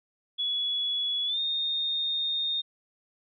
sine tone with pitch glide, 3388 to 3673 Hz, G#7 to A#7, +34 to -26 cents, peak -26 dBFS, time 0.38-2.62 s, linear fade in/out 20 ms, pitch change +140 cents, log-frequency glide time 1.26-1.39 s, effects none

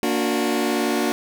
sawtooth chord, Bb augmented, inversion none, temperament just, 233.1 / 291.4 / 364.2 Hz, Bb3 / D4 / F#4, 0 / -13 / -27 cents, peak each -20 dBFS, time 0.03-1.12 s, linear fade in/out 0 ms, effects none

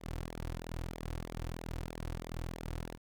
sawtooth tone with flanger, 41.2 Hz, E1, in tune, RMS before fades -41 dBFS, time 0-2.98 s, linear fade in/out 50 ms, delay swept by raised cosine 0.66 to 5.06 ms, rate 3.1 Hz, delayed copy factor -0.75, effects none

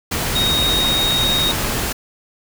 sine tone in noise, 3744 Hz, A#7, 7 cents sharp, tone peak -16 dBFS, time 0.35-1.52 s, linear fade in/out 10 ms, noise pink, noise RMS -21 dBFS, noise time 0.11-1.93 s, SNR +2 dB, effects none

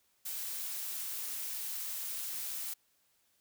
blue noise, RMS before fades -39 dBFS, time 0.25-2.74 s, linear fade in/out 10 ms, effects white hiss -73 dBFS RMS until 3.4 s

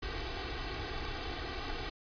pink noise with comb filter, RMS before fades -38 dBFS, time 0.02-1.9 s, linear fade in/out 10 ms, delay 2.6 ms, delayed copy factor +0.8, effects resampled to 11025 Hz

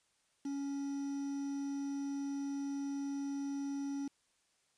triangle tone with quantisation, 279.3 Hz, C#4, 13 cents sharp, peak -34 dBFS, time 0.45-4.08 s, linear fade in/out 5 ms, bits 9, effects white hiss -75 dBFS RMS until 4.77 s + resampled to 22050 Hz

